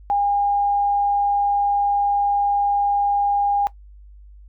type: tone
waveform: sine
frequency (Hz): 810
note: G#5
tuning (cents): -43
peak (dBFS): -16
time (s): 0.1-3.67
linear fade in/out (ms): 0
effects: noise-tail reverb RT60 0.1 s tail -17 dB re dry + added 50 Hz sine -41 dBFS peak until 4.48 s